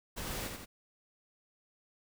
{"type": "noise with echo", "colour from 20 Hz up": "pink", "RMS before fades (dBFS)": -40, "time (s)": [0.16, 0.49], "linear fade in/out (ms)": 20, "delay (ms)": 85, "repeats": 2, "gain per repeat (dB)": -4, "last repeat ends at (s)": 0.66, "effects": []}